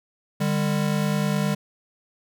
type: tone pair together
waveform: square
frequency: 150.26 / 200 Hz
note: D3 / G3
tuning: +40 / +35 cents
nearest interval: perfect fourth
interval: 495 cents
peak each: -25 / -24 dBFS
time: 0.4-1.55 s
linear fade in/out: 10 ms
effects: none